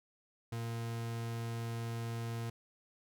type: tone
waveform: 40% pulse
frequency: 115.7 Hz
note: A#2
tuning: 13 cents flat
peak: -36 dBFS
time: 0.52-2.5 s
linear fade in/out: 5 ms
effects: none